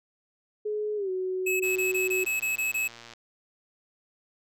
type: tone with pitch glide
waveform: sine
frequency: 422.6 to 372.2 Hz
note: G#4 to F#4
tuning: +30 to +10 cents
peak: -27 dBFS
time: 0.65-2.25 s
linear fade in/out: 10 ms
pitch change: -220 cents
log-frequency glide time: 0.96-1.1 s
type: tone bursts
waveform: square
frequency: 2582 Hz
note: E7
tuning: 37 cents flat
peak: -26 dBFS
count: 9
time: 1.46-2.88 s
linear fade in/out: 10 ms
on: 140 ms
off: 20 ms
type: click train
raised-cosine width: 0.2 ms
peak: -28 dBFS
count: 176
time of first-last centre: 1.64-3.136 s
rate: 117 Hz
effects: none